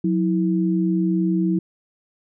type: tone pair together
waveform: sine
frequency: 181.94 / 325.4 Hz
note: F#3 / E4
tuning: -29 / -22 cents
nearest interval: minor seventh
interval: 1007 cents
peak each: -19 / -21 dBFS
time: 0.04-1.59 s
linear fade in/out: 5 ms
effects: none